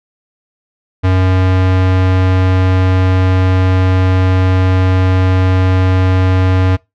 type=tone; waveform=square; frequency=93 Hz; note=F#2; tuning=9 cents sharp; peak=-9 dBFS; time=1.03-6.77 s; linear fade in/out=20 ms; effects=noise-tail reverb RT60 0.2 s tail -22 dB re dry + low-pass 3000 Hz 12 dB/octave